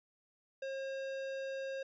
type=tone with tanh clipping; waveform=sine; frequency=538 Hz; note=C5; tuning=48 cents sharp; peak=-40 dBFS; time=0.62-1.83 s; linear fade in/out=5 ms; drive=17 dB; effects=resampled to 16000 Hz